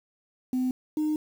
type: tone pair in turn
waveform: sine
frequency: 254.8 / 306.2 Hz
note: C4 / D#4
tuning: -46 / -28 cents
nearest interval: minor third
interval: 318 cents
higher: second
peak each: -22 dBFS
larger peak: neither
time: 0.53-0.71 / 0.97-1.16 s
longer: second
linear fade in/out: 2 ms
effects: tanh soft clip ceiling -21 dBFS + 8-bit